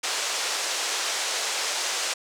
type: band-pass noise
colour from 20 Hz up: white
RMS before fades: -28 dBFS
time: 0.03-2.14 s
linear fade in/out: 10 ms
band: 410 to 7500 Hz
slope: 24 dB/octave
effects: none